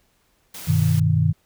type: noise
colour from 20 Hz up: white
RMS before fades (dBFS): -36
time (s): 0.54-1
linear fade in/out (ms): 5
type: chord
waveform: sine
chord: G augmented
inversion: none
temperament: equal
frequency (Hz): 98 / 123.47 / 155.56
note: G2 / B2 / D#3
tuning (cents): 0 / 0 / 0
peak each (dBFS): -20 / -22 / -18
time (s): 0.67-1.33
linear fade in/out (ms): 20
effects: pink hiss -64 dBFS RMS until 1.45 s